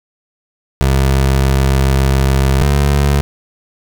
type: tone pair in turn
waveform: 25% pulse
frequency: 67.1 / 70.66 Hz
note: C2 / C#2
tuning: +44 / +34 cents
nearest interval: minor second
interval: 90 cents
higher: second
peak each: -6 dBFS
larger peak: neither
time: 0.81-2.62 / 2.62-3.21 s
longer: first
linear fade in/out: 0 ms
effects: none